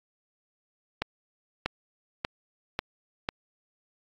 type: accelerating click train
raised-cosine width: 0.3 ms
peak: -11 dBFS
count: 5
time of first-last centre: 1.02-3.289 s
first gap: 640 ms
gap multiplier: 0.92
effects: AAC 48 kbps